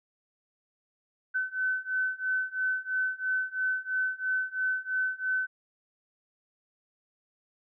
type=beating tone pair; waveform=sine; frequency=1517 / 1520 Hz; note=F#6 / F#6; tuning=+43 / +46 cents; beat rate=3 Hz; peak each=-31 / -30 dBFS; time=1.34-5.47 s; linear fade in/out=20 ms; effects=none